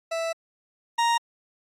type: tone pair in turn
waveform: 40% pulse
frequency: 659.3 / 934.4 Hz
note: E5 / A#5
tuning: 0 / +4 cents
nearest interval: tritone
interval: 604 cents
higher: second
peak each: -25 / -19 dBFS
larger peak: second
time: 0.11-0.33 / 0.98-1.18 s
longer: first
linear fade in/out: 10 ms
effects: low-pass 8000 Hz 12 dB/octave + AAC 64 kbps